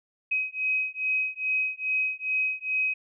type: beating tone pair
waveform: sine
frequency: 2530 / 2532.4 Hz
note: D#7 / D#7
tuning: +28 / +30 cents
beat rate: 2.4 Hz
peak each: -28 dBFS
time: 0.31-2.94 s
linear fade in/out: 10 ms
effects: none